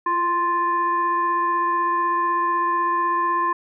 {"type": "tone with frequency modulation", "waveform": "sine", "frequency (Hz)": 1046.5, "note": "C6", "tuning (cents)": 0, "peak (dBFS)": -18, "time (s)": [0.06, 3.53], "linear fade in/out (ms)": 5, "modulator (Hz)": 703, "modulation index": 0.53, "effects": []}